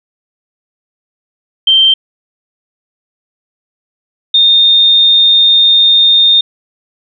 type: tone pair in turn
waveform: sine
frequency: 3136 / 3653 Hz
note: G7 / A#7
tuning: 0 / -36 cents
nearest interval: minor third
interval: 264 cents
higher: second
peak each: -4 dBFS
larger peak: neither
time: 1.67-1.94 / 4.34-6.41 s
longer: second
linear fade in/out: 5 ms
effects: none